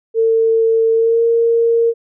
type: tone with pitch glide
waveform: sine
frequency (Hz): 451 to 462.6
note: A4 to A#4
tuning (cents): +43 to -13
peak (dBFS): -10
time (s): 0.14-1.94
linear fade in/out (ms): 50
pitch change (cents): +44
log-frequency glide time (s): 0.93-1.23
effects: none